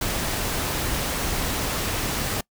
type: noise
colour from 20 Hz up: pink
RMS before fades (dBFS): -26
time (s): 0.01-2.41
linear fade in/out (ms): 5
effects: noise-tail reverb RT60 0.1 s tail -24 dB re dry